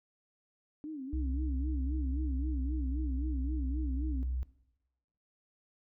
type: tone with vibrato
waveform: sine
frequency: 286.4 Hz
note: D4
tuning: 43 cents flat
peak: -38 dBFS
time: 0.84-4.23 s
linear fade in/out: 0 ms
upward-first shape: sine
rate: 3.8 Hz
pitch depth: 170 cents each way
type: tone with pitch glide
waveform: sine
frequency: 65.41 to 63.15 Hz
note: C2 to B1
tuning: 0 to +39 cents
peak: -31 dBFS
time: 1.13-4.43 s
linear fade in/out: 0 ms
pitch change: -61 cents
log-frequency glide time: 2.21-2.75 s
effects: noise-tail reverb RT60 0.9 s tail -19 dB re dry